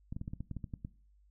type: clicks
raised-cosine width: 5 ms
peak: -27 dBFS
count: 11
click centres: 0.125 / 0.165 / 0.214 / 0.279 / 0.335 / 0.406 / 0.513 / 0.567 / 0.642 / 0.738 / 0.849 s
effects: noise-tail reverb RT60 0.4 s tail -19 dB re dry + added 50 Hz sine -62 dBFS peak until 1.3 s